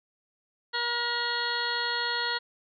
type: harmonic tone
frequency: 476.4 Hz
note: A#4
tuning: 38 cents sharp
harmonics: 1 / 2 / 3 / 4 / 6 / 7 / 8 / 9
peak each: -39 / -34 / -33 / -33 / -41 / -37 / -40 / -33 dBFS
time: 0.73-2.39 s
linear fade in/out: 20 ms
effects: none